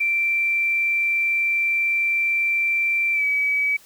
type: tone with pitch glide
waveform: sine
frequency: 2349 to 2282 Hz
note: D7 to C#7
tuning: 0 to +50 cents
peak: -18 dBFS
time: 0-3.77 s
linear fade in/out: 10 ms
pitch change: -50 cents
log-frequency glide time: 3.13-3.24 s
effects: white hiss -51 dBFS RMS until 3.85 s